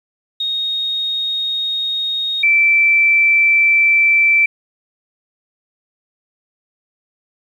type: tone pair in turn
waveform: sine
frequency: 3729 / 2332 Hz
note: A#7 / D7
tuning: 0 / -13 cents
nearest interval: minor sixth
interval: 813 cents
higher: first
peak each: -17 / -9 dBFS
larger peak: second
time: 0.4-2.43 / 2.43-4.46 s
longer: neither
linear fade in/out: 5 ms
effects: 8-bit